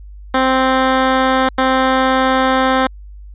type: tone bursts at uneven times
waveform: 10% pulse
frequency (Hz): 261.6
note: C4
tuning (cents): 0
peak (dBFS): -3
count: 2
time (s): 0.34-1.49 / 1.58-2.87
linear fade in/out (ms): 5
effects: added 50 Hz sine -32 dBFS peak until 3.34 s + resampled to 8000 Hz